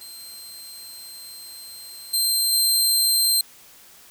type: tone with level steps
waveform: 20% pulse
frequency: 4149 Hz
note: C8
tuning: 15 cents flat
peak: -32 / -13 / -11 dBFS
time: 0.01-3.41 s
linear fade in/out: 2 ms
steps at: 2.13 / 2.52 s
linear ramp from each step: 10 ms
effects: white hiss -49 dBFS RMS until 4.1 s